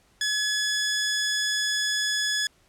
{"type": "tone", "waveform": "15% pulse", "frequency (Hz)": 1698, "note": "G#6", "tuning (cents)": 38, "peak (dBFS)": -17, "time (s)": [0.21, 2.47], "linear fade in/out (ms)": 2, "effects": ["pink hiss -62 dBFS RMS until 2.68 s", "low-pass 11000 Hz 12 dB/octave"]}